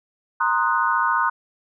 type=chord; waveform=sine; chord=C half-diminished seventh; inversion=third; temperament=equal; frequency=932.3 / 1046.5 / 1244.5 / 1480 Hz; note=Bb5 / C6 / Eb6 / Gb6; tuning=0 / 0 / 0 / 0 cents; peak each=-23 dBFS; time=0.4-1.3 s; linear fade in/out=10 ms; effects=none